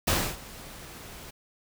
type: noise with ADSR envelope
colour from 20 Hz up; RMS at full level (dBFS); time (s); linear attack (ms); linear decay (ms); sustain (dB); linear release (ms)
pink; -23; 0.07-1.31; 10; 280; -21; 12
effects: none